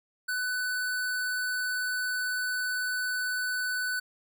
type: tone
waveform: square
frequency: 1497 Hz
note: F#6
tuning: 20 cents sharp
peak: -29 dBFS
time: 0.28-4 s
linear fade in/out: 10 ms
effects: none